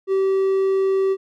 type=tone; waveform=triangle; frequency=385.6 Hz; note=G4; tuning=28 cents flat; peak=-14 dBFS; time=0.07-1.17 s; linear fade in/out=50 ms; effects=none